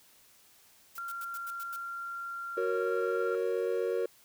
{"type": "noise bursts", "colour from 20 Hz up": "blue", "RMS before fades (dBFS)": -46, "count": 7, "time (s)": [0.95, 1.764], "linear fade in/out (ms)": 5, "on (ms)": 40, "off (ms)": 89}
{"type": "tone", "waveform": "sine", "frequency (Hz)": 1381, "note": "F6", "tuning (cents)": -20, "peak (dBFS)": -36, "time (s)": [0.98, 3.35], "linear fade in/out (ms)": 0}
{"type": "chord", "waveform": "triangle", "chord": "F# major", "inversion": "none", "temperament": "equal", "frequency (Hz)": [370, 466.2, 554.4], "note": ["F#4", "A#4", "C#5"], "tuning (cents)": [0, 0, 0], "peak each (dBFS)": [-31, -29, -34], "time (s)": [2.57, 4.06], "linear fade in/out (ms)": 5}
{"effects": ["white hiss -61 dBFS RMS until 4.24 s"]}